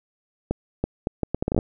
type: accelerating click train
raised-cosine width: 2 ms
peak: -9 dBFS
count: 12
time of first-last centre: 0.51-1.588 s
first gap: 330 ms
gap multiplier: 0.7
effects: none